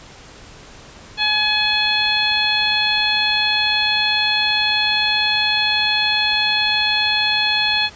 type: harmonic tone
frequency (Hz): 847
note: G#5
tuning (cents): +34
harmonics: 1 / 2 / 3 / 4 / 5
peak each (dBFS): -25 / -23 / -21 / -20 / -21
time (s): 1.17-7.9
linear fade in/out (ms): 50
effects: pink hiss -41 dBFS RMS until 7.95 s + resampled to 16000 Hz